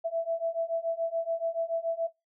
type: beating tone pair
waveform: sine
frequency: 659.3 / 666.3 Hz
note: E5 / E5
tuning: 0 / +18 cents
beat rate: 7 Hz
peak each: -30 dBFS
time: 0.04-2.08 s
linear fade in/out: 20 ms
effects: noise-tail reverb RT60 0.2 s tail -20 dB re dry